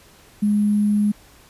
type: tone with sample-and-hold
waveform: sine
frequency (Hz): 207.7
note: G#3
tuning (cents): 0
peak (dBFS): -15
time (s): 0.42-1.12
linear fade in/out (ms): 10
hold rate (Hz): 11025
effects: pink hiss -50 dBFS RMS until 1.49 s + resampled to 32000 Hz